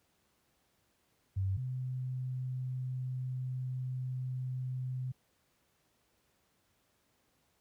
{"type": "tone pair in turn", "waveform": "sine", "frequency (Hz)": [96, 128.14], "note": ["G2", "C3"], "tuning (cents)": [-36, -36], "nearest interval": "perfect fourth", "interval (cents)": 500, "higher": "second", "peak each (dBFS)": [-29, -34], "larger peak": "first", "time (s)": [[1.36, 1.57], [1.57, 5.12]], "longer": "second", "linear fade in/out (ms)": 10, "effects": ["pink hiss -74 dBFS RMS until 7.6 s", "high-pass 60 Hz 12 dB/octave"]}